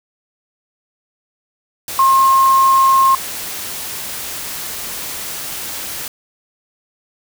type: tone in noise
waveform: sine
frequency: 1069 Hz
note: C6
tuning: 37 cents sharp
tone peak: -8 dBFS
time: 1.99-3.15 s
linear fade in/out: 2 ms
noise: white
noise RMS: -26 dBFS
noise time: 1.88-6.08 s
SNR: +15 dB
effects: none